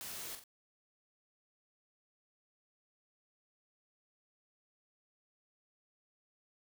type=noise with echo; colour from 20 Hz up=white; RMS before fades=-45 dBFS; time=0.01-0.35 s; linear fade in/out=0 ms; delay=44 ms; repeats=2; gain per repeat=-7 dB; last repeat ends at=0.438 s; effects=none